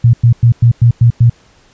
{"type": "tone bursts", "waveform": "sine", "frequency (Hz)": 118.1, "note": "A#2", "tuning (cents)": 23, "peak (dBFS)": -3, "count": 7, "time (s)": [0.04, 1.298], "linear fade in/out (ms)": 5, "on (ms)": 94, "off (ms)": 100, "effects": ["pink hiss -48 dBFS RMS until 1.73 s", "resampled to 16000 Hz"]}